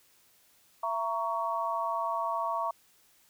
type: chord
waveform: sine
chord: A# diminished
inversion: second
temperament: just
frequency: 671.3 / 932.3 / 1118.8 Hz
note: E5 / A#5 / C#6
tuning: +31 / 0 / +16 cents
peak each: -34 / -33 / -32 dBFS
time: 0.83-2.71 s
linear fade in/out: 5 ms
effects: white hiss -64 dBFS RMS until 3.29 s